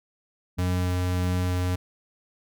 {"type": "tone with tremolo", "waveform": "sine", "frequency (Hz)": 181, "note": "F#3", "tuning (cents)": -38, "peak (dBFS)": -29, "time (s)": [0.57, 1.76], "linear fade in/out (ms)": 20, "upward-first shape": "sine", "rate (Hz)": 1.7, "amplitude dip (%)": 80}
{"type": "tone", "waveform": "square", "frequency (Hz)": 90.3, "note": "F#2", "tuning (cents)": -42, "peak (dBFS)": -24, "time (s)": [0.58, 1.76], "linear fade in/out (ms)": 10}
{"effects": []}